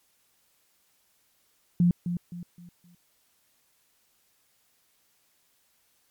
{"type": "tone with echo", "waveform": "sine", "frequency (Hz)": 174.61, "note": "F3", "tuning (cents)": 0, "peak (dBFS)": -17, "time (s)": [1.8, 1.91], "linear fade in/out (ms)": 2, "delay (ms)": 260, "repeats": 4, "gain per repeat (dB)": -9, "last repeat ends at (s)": 2.95, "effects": ["white hiss -68 dBFS RMS until 6.1 s", "MP3 96 kbps"]}